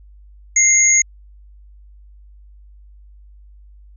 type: tone pair together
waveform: sine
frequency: 2093 / 6645 Hz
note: C7 / G#8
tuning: 0 / 0 cents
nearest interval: octave + minor sixth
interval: 2000 cents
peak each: -16 / -11 dBFS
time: 0.56-1.02 s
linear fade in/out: 5 ms
effects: added 50 Hz sine -41 dBFS peak until 3.96 s